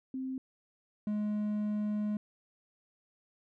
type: tone pair in turn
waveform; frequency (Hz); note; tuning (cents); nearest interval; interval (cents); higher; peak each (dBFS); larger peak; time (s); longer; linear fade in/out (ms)
sine / triangle; 261.6 / 210; C4 / G#3; 0 / +19; major third; 381; first; -34 / -28; second; 0.14-0.38 / 1.07-2.17; second; 2
effects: none